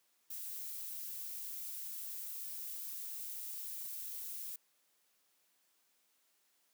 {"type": "noise", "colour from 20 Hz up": "violet", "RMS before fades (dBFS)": -44, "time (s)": [0.3, 4.56], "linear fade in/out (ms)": 5, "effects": ["white hiss -75 dBFS RMS until 6.73 s", "high-pass 200 Hz 12 dB/octave"]}